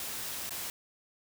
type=noise with dropouts; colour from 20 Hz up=white; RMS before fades=-38 dBFS; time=0-0.7 s; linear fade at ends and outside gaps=1 ms; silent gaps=0.494-0.507 s; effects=none